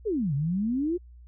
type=exponential two-way sweep; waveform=sine; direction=down then up; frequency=472.5 to 133.8 to 366.8 Hz; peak=-24 dBFS; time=0.05-0.98 s; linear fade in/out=20 ms; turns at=0.34 s; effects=added 60 Hz sine -46 dBFS peak until 1.27 s